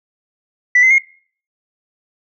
sine tone with pitch steps, 1975.5 / 2057 / 2142 Hz, B6 / C7 / C7, 0 / -30 / +40 cents, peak -6 dBFS, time 0.75-0.984 s, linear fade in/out 5 ms, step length 78 ms, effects noise-tail reverb RT60 0.5 s tail -23 dB re dry + tanh soft clip ceiling -4 dBFS

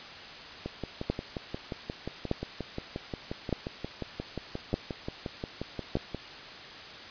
two click trains, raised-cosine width 2 ms, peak -13 / -20 dBFS, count 5 / 32, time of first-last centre 1.1-5.954 / 0.66-6.147 s, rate 0.824 / 5.65 Hz, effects white hiss -44 dBFS RMS until 7.1 s + resampled to 11025 Hz

